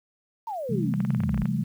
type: exponential sweep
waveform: sine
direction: down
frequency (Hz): 941 to 51.6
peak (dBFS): -29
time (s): 0.47-1.44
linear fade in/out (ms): 5
type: chord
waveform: sine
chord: A minor seventh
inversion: first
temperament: equal with one note detuned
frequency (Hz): 130.81 / 164.81 / 196 / 215.8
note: C3 / E3 / G3 / A3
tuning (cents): 0 / 0 / 0 / -33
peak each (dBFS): -29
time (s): 0.69-1.64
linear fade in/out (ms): 10
type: clicks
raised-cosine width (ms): 0.5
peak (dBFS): -23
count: 12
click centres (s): 0.939 / 1.004 / 1.05 / 1.105 / 1.148 / 1.204 / 1.236 / 1.293 / 1.344 / 1.377 / 1.419 / 1.456
effects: 9-bit